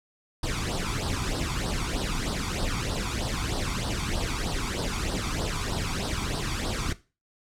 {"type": "noise with flanger", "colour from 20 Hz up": "pink", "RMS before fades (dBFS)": -29, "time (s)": [0.43, 6.93], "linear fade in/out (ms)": 5, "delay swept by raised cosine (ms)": [0.21, 0.89], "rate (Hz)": 3.2, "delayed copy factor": 0.75, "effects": ["noise-tail reverb RT60 0.3 s tail -17 dB re dry", "low-pass 8000 Hz 12 dB/octave"]}